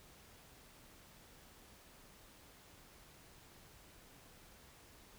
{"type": "silence", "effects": ["pink hiss -61 dBFS RMS until 5.18 s"]}